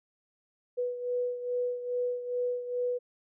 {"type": "beating tone pair", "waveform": "sine", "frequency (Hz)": [491.5, 493.9], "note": ["B4", "B4"], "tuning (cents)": [-8, 0], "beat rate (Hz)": 2.4, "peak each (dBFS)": [-30, -36], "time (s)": [0.77, 2.99], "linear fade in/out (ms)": 20, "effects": []}